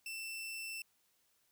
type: tone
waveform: sawtooth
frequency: 2674 Hz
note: E7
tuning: 24 cents sharp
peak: -38 dBFS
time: 0.06-0.82 s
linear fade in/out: 2 ms
effects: white hiss -75 dBFS RMS until 1.51 s